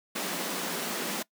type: high-pass noise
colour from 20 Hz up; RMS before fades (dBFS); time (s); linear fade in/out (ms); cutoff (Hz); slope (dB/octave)
pink; -33; 0.15-1.23; 10; 170; 96
effects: noise-tail reverb RT60 0.1 s tail -22 dB re dry